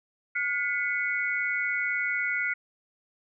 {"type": "tone cluster", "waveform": "sine", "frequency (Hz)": [1435, 2011, 2211], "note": ["F6", "B6", "C#7"], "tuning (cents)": [47, 31, -5], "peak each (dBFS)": -30, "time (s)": [0.35, 2.54], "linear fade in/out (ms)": 10, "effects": []}